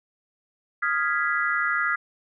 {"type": "chord", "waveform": "sine", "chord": "F half-diminished seventh", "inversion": "third", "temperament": "equal", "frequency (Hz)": [1244.5, 1396.9, 1661.2, 1975.5], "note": ["Eb6", "F6", "Ab6", "Cb7"], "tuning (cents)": [0, 0, 0, 0], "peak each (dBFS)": [-28, -26, -27, -28], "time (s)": [0.82, 1.96], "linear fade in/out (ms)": 10, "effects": []}